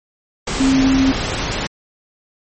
sine tone in noise, 266.2 Hz, C4, 30 cents sharp, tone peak -11 dBFS, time 0.6-1.12 s, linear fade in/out 5 ms, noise pink, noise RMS -21 dBFS, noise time 0.47-1.67 s, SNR +7 dB, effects MP3 32 kbps

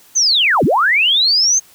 sine linear two-way sweep, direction down then up, 6440 to 114.1 to 6440 Hz, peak -10 dBFS, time 0.15-1.6 s, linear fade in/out 20 ms, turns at 0.64 s, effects white hiss -47 dBFS RMS until 1.74 s

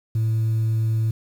sine tone, 111.4 Hz, A2, 22 cents sharp, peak -16 dBFS, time 0.15-1.11 s, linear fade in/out 5 ms, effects tanh soft clip ceiling -17 dBFS + 8-bit

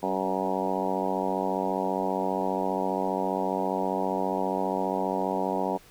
harmonic tone with a mistuned harmonic, 94.9 Hz, F#2, 44 cents sharp, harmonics 2 / 3 / 4 / 5 / 6 / 7 / 8 / 9 / 10, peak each -34 / -34 / -34 / -34 / -34 / -34 / -34 / -34 / -34 dBFS, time 0.02-5.78 s, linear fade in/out 20 ms, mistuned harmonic 3, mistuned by -35 cents, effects pink hiss -54 dBFS RMS until 5.9 s

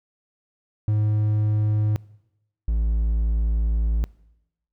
triangle tone pair in turn, 106.3 / 55.36 Hz, G#2 / A1, +41 / +11 cents, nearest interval major seventh, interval 1130 cents, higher first, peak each -16 / -17 dBFS, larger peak first, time 0.88-1.96 / 2.68-4.04 s, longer second, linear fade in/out 0 ms, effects noise-tail reverb RT60 0.9 s tail -22 dB re dry

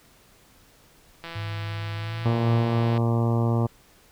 click train, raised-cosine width 0.3 ms, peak -21 dBFS, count 291, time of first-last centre 1.24-2.977 s, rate 167 Hz
sine tone with pitch glide, 103.83 to 113.23 Hz, G#2 to A#2, 0 to -50 cents, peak -29 dBFS, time 1.35-2.79 s, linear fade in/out 10 ms, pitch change +150 cents, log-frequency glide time 1.97-2.21 s
harmonic tone, 116.5 Hz, A#2, 1 cent flat, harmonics 1 / 2 / 3 / 4 / 5 / 6 / 7 / 8 / 9 / 10, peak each -21 / -27 / -31 / -33 / -35 / -37 / -38 / -39 / -40 / -41 dBFS, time 2.25-3.67 s, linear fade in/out 10 ms
effects pink hiss -56 dBFS RMS until 4.11 s

